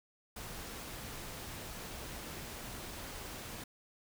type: noise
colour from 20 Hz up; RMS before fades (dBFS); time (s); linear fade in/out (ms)
pink; -45; 0.36-3.64; 5
effects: none

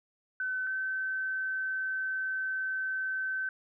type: tone pair in turn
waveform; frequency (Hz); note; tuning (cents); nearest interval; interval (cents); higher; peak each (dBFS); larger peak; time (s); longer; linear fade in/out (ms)
sine; 1518 / 1535.6; F#6 / G6; +44 / -36; unison; 20; second; -30 / -30; neither; 0.4-0.67 / 0.67-3.49; second; 2
effects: none

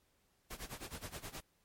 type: noise with tremolo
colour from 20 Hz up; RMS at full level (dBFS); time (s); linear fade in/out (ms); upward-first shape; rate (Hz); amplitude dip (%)
pink; -44; 0.5-1.41; 10; sine; 9.5; 85
effects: pink hiss -75 dBFS RMS until 1.64 s + MP3 64 kbps

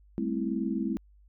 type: chord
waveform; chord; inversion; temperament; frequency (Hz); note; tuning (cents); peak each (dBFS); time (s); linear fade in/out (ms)
sine; A minor seventh; third; equal with one note detuned; 199.65 / 220 / 261.6 / 329.6; G3 / A3 / C4 / E4; +32 / 0 / 0 / 0; -33; 0.18-0.97; 0
effects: added 50 Hz sine -55 dBFS peak until 1.28 s

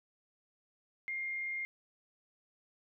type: tone with frequency modulation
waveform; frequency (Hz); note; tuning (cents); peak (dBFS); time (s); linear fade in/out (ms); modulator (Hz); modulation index
sine; 2119; C7; +21; -35; 1.08-1.65; 0; 78.7; 0.21
effects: none

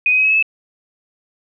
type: tone with pitch steps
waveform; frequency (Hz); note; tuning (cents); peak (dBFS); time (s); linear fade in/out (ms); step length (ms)
sine; 2489 / 2514 / 2538 / 2563 / 2589 / 2614; D#7 / D#7 / D#7 / E7 / E7 / E7; 0 / +17 / +34 / -49 / -32 / -15; -11; 0.06-0.426; 2; 61
effects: none

